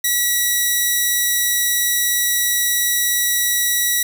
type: tone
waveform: 5% pulse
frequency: 1937 Hz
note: B6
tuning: 34 cents flat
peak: -5 dBFS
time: 0.04-4.03 s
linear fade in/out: 5 ms
effects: none